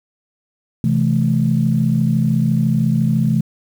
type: chord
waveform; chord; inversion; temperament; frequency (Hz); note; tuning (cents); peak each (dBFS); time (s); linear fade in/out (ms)
sine; A minor; first; equal with one note detuned; 130.81 / 164.81 / 216.7; C3 / E3 / A3; 0 / 0 / -26; -17; 0.84-3.41; 2
effects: tanh soft clip ceiling -3 dBFS + 7-bit

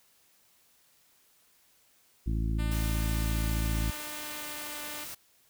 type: harmonic tone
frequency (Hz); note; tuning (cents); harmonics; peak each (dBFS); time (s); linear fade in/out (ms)
55; A1; 0; 1 / 2 / 3 / 4 / 5 / 6; -28 / -34 / -38 / -40 / -42 / -44; 2.26-3.91; 10
type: tone with vibrato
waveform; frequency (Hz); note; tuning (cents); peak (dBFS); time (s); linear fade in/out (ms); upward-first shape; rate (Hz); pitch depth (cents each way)
5% pulse; 298.7; D4; +29; -29; 2.58-5.05; 20; triangle; 0.78; 9
type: noise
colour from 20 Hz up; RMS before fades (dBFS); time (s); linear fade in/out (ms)
white; -41; 2.71-5.15; 10
effects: white hiss -65 dBFS RMS until 5.49 s

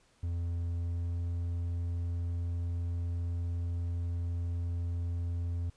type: tone with pitch glide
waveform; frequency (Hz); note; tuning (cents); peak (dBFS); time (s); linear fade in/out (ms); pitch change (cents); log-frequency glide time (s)
triangle; 85.5 to 86; F2 to F2; -36 to -26; -29; 0.23-5.7; 5; +10; 0.74-1.19
effects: pink hiss -67 dBFS RMS until 5.76 s + resampled to 22050 Hz

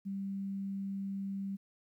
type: tone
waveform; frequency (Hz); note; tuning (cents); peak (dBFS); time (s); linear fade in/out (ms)
sine; 196; G3; 0; -35; 0.05-1.57; 20
effects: 12-bit

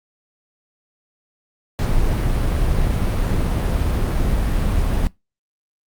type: noise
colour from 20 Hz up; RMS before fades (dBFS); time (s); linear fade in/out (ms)
brown; -18; 1.79-5.07; 0
effects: noise-tail reverb RT60 0.2 s tail -21 dB re dry + Opus 48 kbps

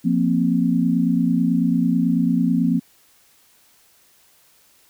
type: chord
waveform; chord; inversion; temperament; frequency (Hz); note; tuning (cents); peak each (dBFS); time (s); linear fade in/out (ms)
sine; F suspended fourth; none; just; 174.61 / 232.8 / 261.9; F3 / Bb3 / C4; 0 / -2 / +2; -20; 0.04-2.8; 20
effects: white hiss -56 dBFS RMS until 4.89 s

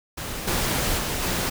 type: noise with level steps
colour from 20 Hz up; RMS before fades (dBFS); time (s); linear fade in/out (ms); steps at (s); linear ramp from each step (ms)
pink; -32 / -24 / -27 / -25; 0.17-1.5; 10; 0.47 / 0.98 / 1.22; 10
effects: none

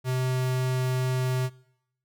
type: tone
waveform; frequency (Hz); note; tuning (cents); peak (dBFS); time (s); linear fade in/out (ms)
square; 128.4; C3; -32; -25; 0.04-1.5; 50
effects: noise-tail reverb RT60 0.8 s tail -22 dB re dry

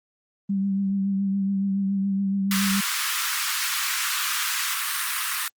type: tone with vibrato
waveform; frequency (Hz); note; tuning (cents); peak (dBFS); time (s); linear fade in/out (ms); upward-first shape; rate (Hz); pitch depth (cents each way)
sine; 196; G3; 0; -21; 0.49-2.81; 10; triangle; 7.1; 33
type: high-pass noise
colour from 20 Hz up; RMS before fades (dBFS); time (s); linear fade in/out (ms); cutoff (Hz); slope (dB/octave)
pink; -26; 2.51-5.48; 2; 1100; 48
effects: Opus 32 kbps

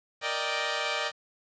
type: chord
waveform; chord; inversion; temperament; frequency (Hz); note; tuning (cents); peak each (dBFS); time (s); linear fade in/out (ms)
10% pulse; Eb major seventh; second; equal; 466.2 / 587.3 / 622.3 / 784; Bb4 / D5 / Eb5 / G5; 0 / 0 / 0 / 0; -28 / -24 / -25 / -26; 0.21-1.12; 50
effects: resampled to 16000 Hz + 9-bit

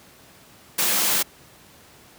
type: high-pass noise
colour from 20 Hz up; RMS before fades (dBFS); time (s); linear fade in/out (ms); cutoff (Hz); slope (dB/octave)
white; -21; 0.78-1.23; 10; 140; 96
effects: pink hiss -50 dBFS RMS until 2.18 s + high-pass 80 Hz 12 dB/octave

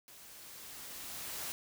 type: noise with level ramp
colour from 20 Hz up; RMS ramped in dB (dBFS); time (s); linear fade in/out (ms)
white; -55 to -40; 0.08-1.52; 0
effects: none

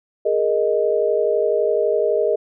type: chord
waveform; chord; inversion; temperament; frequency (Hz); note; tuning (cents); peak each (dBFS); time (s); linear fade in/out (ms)
sine; Ab suspended second; none; just; 415.3 / 467.2 / 623; Ab4 / Bb4 / Eb5; 0 / +4 / +2; -20; 0.25-2.36; 10
effects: none

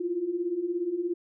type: beating tone pair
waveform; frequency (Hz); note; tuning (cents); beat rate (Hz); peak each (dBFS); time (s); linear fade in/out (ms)
sine; 335.5 / 352.5; E4 / F4; +31 / +16; 17; -33 / -28; 0-1.14; 10
effects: none

